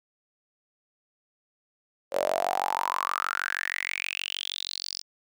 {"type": "tone with high-pass filter sweep", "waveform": "sawtooth", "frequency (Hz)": 46.31, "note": "F#1", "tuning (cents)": 2, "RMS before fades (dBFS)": -30, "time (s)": [2.11, 5.03], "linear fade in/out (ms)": 50, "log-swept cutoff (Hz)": [540, 5200], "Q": 8.7, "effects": []}